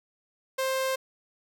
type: tone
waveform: sawtooth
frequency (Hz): 527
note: C5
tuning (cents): +12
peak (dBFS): -22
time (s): 0.58-0.96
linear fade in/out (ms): 10
effects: none